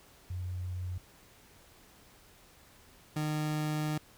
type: tone pair in turn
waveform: sine / 30% pulse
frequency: 90.7 / 152.54 Hz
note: F#2 / D#3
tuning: -34 / -34 cents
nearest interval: major sixth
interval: 900 cents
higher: second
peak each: -34 / -28 dBFS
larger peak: second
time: 0.3-0.98 / 3.16-3.98 s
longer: second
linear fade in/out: 5 ms
effects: pink hiss -59 dBFS RMS until 4.17 s